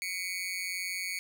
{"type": "tone with amplitude modulation", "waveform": "sawtooth", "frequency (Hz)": 2228, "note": "C#7", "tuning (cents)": 8, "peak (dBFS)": -26, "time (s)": [0.02, 1.19], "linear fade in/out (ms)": 0, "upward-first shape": "sine", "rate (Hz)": 182, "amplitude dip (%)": 85, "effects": []}